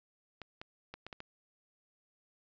clicks, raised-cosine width 0.3 ms, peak -28 dBFS, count 6, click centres 0.417 / 0.615 / 0.94 / 1.066 / 1.128 / 1.204 s, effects resampled to 16000 Hz

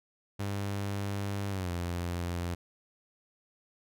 sawtooth tone with pitch glide, 100 to 87.06 Hz, G2 to F2, +35 to -5 cents, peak -28 dBFS, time 0.39-2.55 s, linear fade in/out 10 ms, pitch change -240 cents, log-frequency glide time 1.5-1.71 s, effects none

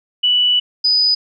sine tone pair in turn, 2960 / 4978 Hz, F#7 / D#8, 0 / 0 cents, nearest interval major sixth, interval 900 cents, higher second, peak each -11 dBFS, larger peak neither, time 0.23-0.6 / 0.84-1.15 s, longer first, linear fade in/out 10 ms, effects none

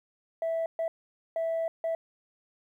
sine tone bursts at uneven times, 657 Hz, E5, 6 cents flat, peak -25 dBFS, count 4, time 0.42-0.66 / 0.79-0.88 / 1.36-1.68 / 1.84-1.95 s, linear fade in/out 2 ms, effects tanh soft clip ceiling -25 dBFS + 11-bit

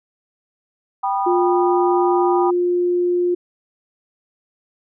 sine chord, G augmented, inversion none, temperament just, 784 / 980 / 1225 Hz, G5 / B5 / D#6, 0 / -14 / -27 cents, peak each -20 / -22 / -26 dBFS, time 1.03-2.51 s, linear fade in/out 10 ms
sine tone, 353.9 Hz, F4, 23 cents sharp, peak -15 dBFS, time 1.26-3.35 s, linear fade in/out 10 ms
effects none

